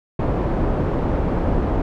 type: low-pass noise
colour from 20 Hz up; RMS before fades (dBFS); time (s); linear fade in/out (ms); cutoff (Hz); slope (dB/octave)
pink; -20; 0.19-1.82; 5; 720; 12
effects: none